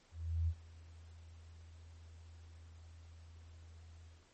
sine tone with ADSR envelope, 82.41 Hz, E2, in tune, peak -30 dBFS, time 0.11-4.27 s, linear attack 370 ms, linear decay 60 ms, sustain -23 dB, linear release 210 ms, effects pink hiss -68 dBFS RMS until 4.33 s + MP3 32 kbps

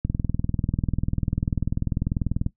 click train, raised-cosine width 5 ms, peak -11 dBFS, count 50, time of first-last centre 0.05-2.464 s, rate 20.3 Hz, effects noise-tail reverb RT60 0.1 s tail -17 dB re dry

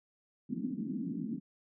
white band-pass noise, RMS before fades -37 dBFS, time 0.49-1.4 s, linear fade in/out 20 ms, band 170 to 280 Hz, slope 48 dB/octave, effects none

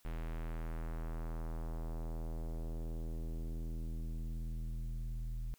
square tone with low-pass filter sweep, 40.65 Hz, E1, 23 cents flat, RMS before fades -40 dBFS, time 0.05-5.54 s, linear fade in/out 0 ms, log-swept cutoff 2600 to 110 Hz, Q 1.1, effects white hiss -69 dBFS RMS until 5.58 s

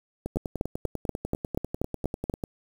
two click trains, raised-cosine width 2 ms, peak -17 / -13 dBFS, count 23 / 9, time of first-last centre 0.26-2.438 / 0.37-2.298 s, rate 10.1 / 4.15 Hz, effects 7-bit

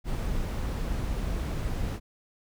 brown noise, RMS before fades -30 dBFS, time 0.04-2 s, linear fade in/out 50 ms, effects none

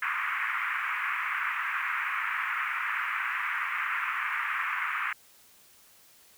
pink band-pass noise, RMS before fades -31 dBFS, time 0.02-5.13 s, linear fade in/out 5 ms, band 1100 to 2400 Hz, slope 48 dB/octave, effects white hiss -58 dBFS RMS until 6.37 s

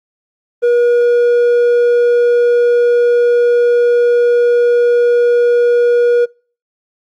sine tone with hard clipping, 480 Hz, B4, 49 cents flat, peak -9 dBFS, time 0.62-6.26 s, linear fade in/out 20 ms, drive 3 dB, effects noise-tail reverb RT60 0.4 s tail -26 dB re dry + Opus 24 kbps

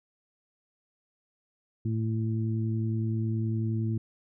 harmonic tone, 111.2 Hz, A2, 19 cents sharp, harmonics 1 / 2 / 3, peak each -27 / -33 / -37 dBFS, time 1.85-3.98 s, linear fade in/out 5 ms, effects none

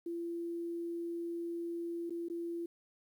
sine tone with dropouts, 340 Hz, F4, 46 cents flat, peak -36 dBFS, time 0.06-2.66 s, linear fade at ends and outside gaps 5 ms, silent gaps 2.097-2.105 / 2.285-2.299 s, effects 11-bit

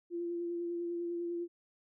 sine tone with vibrato, 344.3 Hz, F4, 25 cents flat, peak -34 dBFS, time 0.1-1.48 s, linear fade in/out 50 ms, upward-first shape sine, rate 10 Hz, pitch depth 16 cents each way, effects none

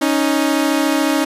sawtooth tone pair together, 277.2 / 311.1 Hz, C#4 / D#4, 0 / 0 cents, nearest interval major second, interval 200 cents, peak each -13 dBFS, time 0.01-1.25 s, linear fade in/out 10 ms, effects resampled to 32000 Hz

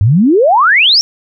sine exponential sweep, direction up, 92.5 to 5700 Hz, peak -5 dBFS, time 0.01-1.01 s, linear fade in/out 0 ms, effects none

